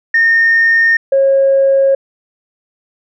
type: tone pair in turn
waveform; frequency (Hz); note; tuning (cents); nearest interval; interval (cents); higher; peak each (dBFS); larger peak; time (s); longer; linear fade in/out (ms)
sine; 1830 / 544.1; A#6 / C#5; -32 / -32; octave + major sixth; 2100; first; -6; neither; 0.14-0.97 / 1.12-1.95; neither; 5
effects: tanh soft clip ceiling -3 dBFS